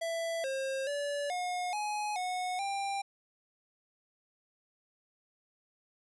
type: tone with pitch steps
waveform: square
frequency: 664 / 535 / 575 / 720 / 839 / 731 / 793 Hz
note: E5 / C5 / D5 / F#5 / G#5 / F#5 / G5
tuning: +12 / +38 / -37 / -47 / +17 / -21 / +20 cents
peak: -33 dBFS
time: 0.01-3.02 s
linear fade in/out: 10 ms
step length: 430 ms
effects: resampled to 24000 Hz